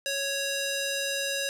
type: tone with band-pass filter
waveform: square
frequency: 554.4 Hz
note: C#5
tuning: in tune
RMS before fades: -30 dBFS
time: 0.06-1.49 s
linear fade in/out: 0 ms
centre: 5200 Hz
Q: 0.61
effects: none